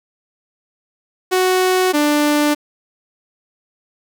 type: tone pair in turn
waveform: sawtooth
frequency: 370 / 295.7 Hz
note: F#4 / D4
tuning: 0 / +12 cents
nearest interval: major third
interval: 388 cents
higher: first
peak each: -9 dBFS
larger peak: neither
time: 1.31-1.93 / 1.93-2.55 s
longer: neither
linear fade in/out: 20 ms
effects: 8-bit